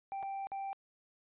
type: tone with dropouts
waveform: triangle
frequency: 784 Hz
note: G5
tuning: in tune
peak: -35 dBFS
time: 0.12-0.73 s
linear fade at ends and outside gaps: 0 ms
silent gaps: 0.227-0.231 / 0.47-0.518 s
effects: resampled to 8000 Hz